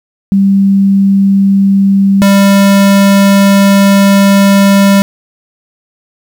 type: tone pair in turn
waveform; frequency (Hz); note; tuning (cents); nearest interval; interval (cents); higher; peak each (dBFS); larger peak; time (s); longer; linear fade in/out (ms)
sine / square; 196.2 / 197.91; G3 / G3; +2 / +17; unison; 15; second; -4; neither; 0.32-2.22 / 2.22-5.02; second; 0
effects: 7-bit